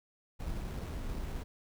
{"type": "noise with sample-and-hold", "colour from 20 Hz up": "brown", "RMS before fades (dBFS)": -38, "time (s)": [0.39, 1.44], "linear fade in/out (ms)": 20, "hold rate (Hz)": 4900, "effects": []}